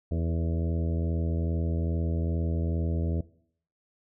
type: harmonic tone with a mistuned harmonic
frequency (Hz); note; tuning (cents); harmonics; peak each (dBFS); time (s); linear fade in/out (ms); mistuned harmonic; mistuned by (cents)
82.41; E2; 0; 1 / 2 / 3 / 4 / 5 / 6 / 7 / 8; -27 / -33 / -37 / -39 / -41 / -43 / -44 / -45; 0.11-3.21; 5; 5; +33
effects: noise-tail reverb RT60 0.6 s tail -19 dB re dry